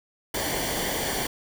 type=noise with comb filter; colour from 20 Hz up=pink; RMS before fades=-28 dBFS; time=0.34-1.27 s; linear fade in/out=5 ms; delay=0.77 ms; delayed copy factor=-0.65; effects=none